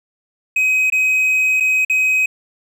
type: tone with dropouts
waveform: triangle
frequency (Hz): 2527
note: D#7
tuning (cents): +26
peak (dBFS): -11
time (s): 0.56-2.26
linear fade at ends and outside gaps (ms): 5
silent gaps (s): 0.901-0.922 / 1.601-1.605 / 1.849-1.897
effects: none